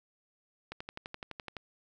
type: click train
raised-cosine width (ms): 0.3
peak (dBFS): -24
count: 11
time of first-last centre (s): 0.72-1.567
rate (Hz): 11.8
effects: none